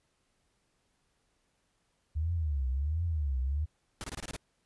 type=tone with vibrato; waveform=sine; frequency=73.9 Hz; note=D2; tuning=11 cents sharp; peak=-28 dBFS; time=2.15-3.66 s; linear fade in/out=20 ms; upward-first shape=triangle; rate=1.4 Hz; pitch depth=290 cents each way
type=noise bursts; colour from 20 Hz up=pink; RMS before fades=-39 dBFS; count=7; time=4.01-4.364 s; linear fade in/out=0 ms; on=30 ms; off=24 ms
effects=pink hiss -75 dBFS RMS until 4.65 s + resampled to 24000 Hz